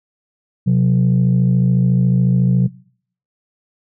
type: tone pair together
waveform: sine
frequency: 128.2 / 182.19 Hz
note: C3 / F#3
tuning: -35 / -26 cents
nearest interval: tritone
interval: 609 cents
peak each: -12 dBFS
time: 0.66-2.68 s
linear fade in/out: 20 ms
effects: noise-tail reverb RT60 0.6 s tail -23 dB re dry + tanh soft clip ceiling -7 dBFS